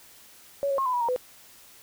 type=tone with pitch steps; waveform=sine; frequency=561 / 550 / 1074 / 1007 / 973 / 934 / 502 Hz; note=C#5 / C#5 / C6 / B5 / B5 / A#5 / B4; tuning=+21 / -14 / +45 / +33 / -26 / +3 / +28 cents; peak=-23 dBFS; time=0.63-1.162 s; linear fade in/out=0 ms; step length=76 ms; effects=white hiss -52 dBFS RMS until 1.82 s